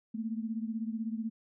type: beating tone pair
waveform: sine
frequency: 220 / 236 Hz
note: A3 / A#3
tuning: 0 / +22 cents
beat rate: 16 Hz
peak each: -34 / -38 dBFS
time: 0.14-1.3 s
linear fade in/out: 10 ms
effects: none